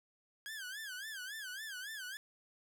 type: tone with vibrato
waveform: sawtooth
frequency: 1616 Hz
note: G#6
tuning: 48 cents flat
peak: -39 dBFS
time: 0.46-2.17 s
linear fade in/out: 0 ms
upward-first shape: sine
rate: 3.6 Hz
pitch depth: 170 cents each way
effects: none